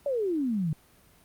sine exponential sweep, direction down, 588 to 147.1 Hz, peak -25 dBFS, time 0.06-0.73 s, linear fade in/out 2 ms, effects pink hiss -59 dBFS RMS until 1.24 s + Opus 32 kbps

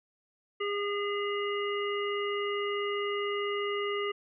harmonic tone, 407.7 Hz, G#4, 32 cents flat, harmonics 1 / 3 / 5 / 7, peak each -31 / -36 / -38 / -39 dBFS, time 0.6-4.12 s, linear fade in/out 10 ms, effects none

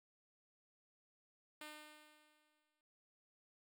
5% pulse tone with exponential decay, 303 Hz, D#4, 46 cents flat, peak -37 dBFS, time 1.61-2.81 s, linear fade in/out 2 ms, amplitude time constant 260 ms, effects none

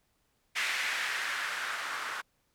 violet noise with low-pass filter sweep, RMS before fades -34 dBFS, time 0.55-2.22 s, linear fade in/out 20 ms, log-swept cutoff 2100 to 1300 Hz, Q 2.3, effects pink hiss -74 dBFS RMS until 2.54 s

